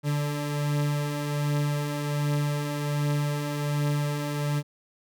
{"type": "beating tone pair", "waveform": "40% pulse", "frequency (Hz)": [145.2, 146.5], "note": ["D3", "D3"], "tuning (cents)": [-19, -4], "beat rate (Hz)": 1.3, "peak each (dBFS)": [-32, -25], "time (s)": [0.03, 4.63], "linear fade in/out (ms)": 50, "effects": []}